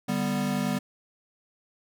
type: chord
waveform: square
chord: G major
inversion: second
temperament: equal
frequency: 146.83 / 196 / 246.9 Hz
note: D3 / G3 / B3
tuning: 0 / 0 / 0 cents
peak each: -34 / -29 / -30 dBFS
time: 0.08-0.79 s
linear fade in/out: 10 ms
effects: none